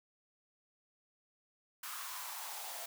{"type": "noise with high-pass filter sweep", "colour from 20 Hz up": "white", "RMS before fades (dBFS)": -44, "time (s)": [1.83, 2.86], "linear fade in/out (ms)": 5, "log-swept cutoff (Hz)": [1200, 670], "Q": 3.9, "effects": []}